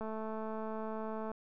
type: click train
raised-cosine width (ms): 1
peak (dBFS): -28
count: 287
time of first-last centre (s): 0.01-1.316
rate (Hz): 219
effects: none